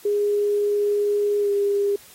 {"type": "tone with pitch glide", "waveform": "sine", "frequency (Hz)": [411.7, 403.9], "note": ["G#4", "G#4"], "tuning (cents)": [-15, -48], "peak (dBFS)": -18, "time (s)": [0.05, 1.96], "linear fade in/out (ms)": 5, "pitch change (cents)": -33, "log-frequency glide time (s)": [1.4, 1.5], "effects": ["white hiss -48 dBFS RMS until 2.14 s", "AAC 48 kbps"]}